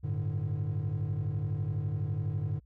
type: chord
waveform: triangle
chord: G suspended second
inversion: none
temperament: equal with one note detuned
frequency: 98 / 110 / 148.45 Hz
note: G2 / A2 / D3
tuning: 0 / 0 / +19 cents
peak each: -31 dBFS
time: 0.03-2.6 s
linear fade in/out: 20 ms
effects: tanh soft clip ceiling -23 dBFS + added 60 Hz sine -57 dBFS peak until 2.65 s